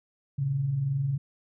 sine tone pair together, 116.25 / 138.59 Hz, A#2 / C#3, -4 / 0 cents, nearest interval minor third, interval 304 cents, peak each -35 / -25 dBFS, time 0.38-1.18 s, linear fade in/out 10 ms, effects none

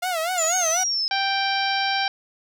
sawtooth tone with vibrato, 689 Hz, F5, 24 cents flat, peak -19 dBFS, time 0.02-0.84 s, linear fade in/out 10 ms, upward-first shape sine, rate 4.1 Hz, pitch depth 140 cents each way
sine exponential sweep, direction down, 7140 to 5100 Hz, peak -21 dBFS, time 0.38-1.08 s, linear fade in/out 0 ms
harmonic tone, 784 Hz, G5, in tune, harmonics 1 / 2 / 3 / 4 / 5 / 6 / 7, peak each -24 / -27 / -29 / -30 / -31 / -32 / -32 dBFS, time 1.11-2.08 s, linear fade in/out 2 ms
effects none

